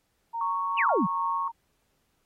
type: tone with tremolo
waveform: sine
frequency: 924 Hz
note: A#5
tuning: 16 cents flat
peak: -28 dBFS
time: 0.33-1.52 s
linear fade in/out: 20 ms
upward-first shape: sine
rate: 2.4 Hz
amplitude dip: 45%
type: tone with pitch glide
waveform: sine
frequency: 1108.7 to 1100.4 Hz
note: C#6 to C#6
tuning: 0 to -13 cents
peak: -27 dBFS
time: 0.41-1.48 s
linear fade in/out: 2 ms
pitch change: -13 cents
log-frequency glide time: 0.96-1.05 s
type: exponential sweep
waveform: sine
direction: down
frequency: 3050 to 152.5 Hz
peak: -22 dBFS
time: 0.77-1.07 s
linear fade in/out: 20 ms
type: tone with exponential decay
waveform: sine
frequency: 1390 Hz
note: F6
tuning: 9 cents flat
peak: -28 dBFS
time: 0.89-1.02 s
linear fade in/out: 1 ms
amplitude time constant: 27 ms
effects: pink hiss -73 dBFS RMS until 2.25 s + AAC 48 kbps